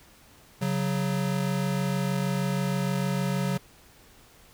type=tone pair together; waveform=square; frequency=138.59 / 185 Hz; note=C#3 / F#3; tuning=0 / 0 cents; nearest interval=perfect fourth; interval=500 cents; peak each=-29 / -28 dBFS; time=0.61-3.58 s; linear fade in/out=10 ms; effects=pink hiss -55 dBFS RMS until 4.53 s